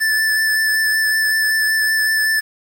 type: tone with vibrato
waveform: square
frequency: 1754 Hz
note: A6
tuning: 6 cents flat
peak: -15 dBFS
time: 0-2.41 s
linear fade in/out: 20 ms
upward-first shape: triangle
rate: 5.3 Hz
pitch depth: 17 cents each way
effects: 7-bit